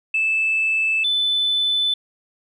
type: tone pair in turn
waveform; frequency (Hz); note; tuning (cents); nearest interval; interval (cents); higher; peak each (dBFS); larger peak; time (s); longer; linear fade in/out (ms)
sine; 2628 / 3508; E7 / A7; -6 / -6; perfect fourth; 500; second; -16; neither; 0.14-1.04 / 1.04-1.94; neither; 5
effects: tanh soft clip ceiling -12 dBFS